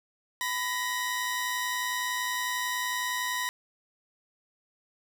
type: tone pair together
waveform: sawtooth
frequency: 999 / 1887.1 Hz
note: B5 / A#6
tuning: +20 / +21 cents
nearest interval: major seventh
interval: 1101 cents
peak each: -28 dBFS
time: 0.41-3.49 s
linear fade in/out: 0 ms
effects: none